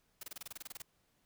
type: noise bursts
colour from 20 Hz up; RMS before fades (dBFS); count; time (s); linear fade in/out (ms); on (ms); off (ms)
white; -45; 13; 0.21-0.821; 5; 23; 26
effects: pink hiss -75 dBFS RMS until 1.25 s